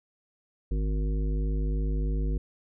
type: harmonic tone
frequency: 51.5 Hz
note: G#1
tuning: 14 cents flat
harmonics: 1 / 3 / 5 / 7 / 9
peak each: -25 / -35 / -39 / -42 / -44 dBFS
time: 0.71-2.38 s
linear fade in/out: 5 ms
effects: none